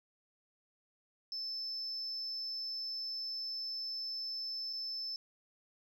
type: tone with dropouts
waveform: sine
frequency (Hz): 5270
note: E8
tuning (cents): -1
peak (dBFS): -36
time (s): 1.32-5.16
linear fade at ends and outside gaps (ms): 1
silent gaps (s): 4.729-4.733
effects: tanh soft clip ceiling -34 dBFS